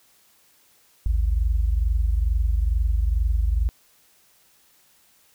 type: tone pair together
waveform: sine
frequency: 53.74 / 76 Hz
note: A1 / D#2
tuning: -40 / -40 cents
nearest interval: tritone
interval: 600 cents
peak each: -19 / -25 dBFS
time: 1.06-3.69 s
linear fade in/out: 0 ms
effects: white hiss -59 dBFS RMS until 5.34 s